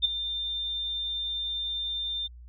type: tone with ADSR envelope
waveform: sine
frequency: 3595 Hz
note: A7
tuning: 36 cents sharp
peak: -17 dBFS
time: 0.02-2.28 s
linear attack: 28 ms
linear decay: 13 ms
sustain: -12 dB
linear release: 22 ms
effects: added 60 Hz sine -44 dBFS peak until 2.48 s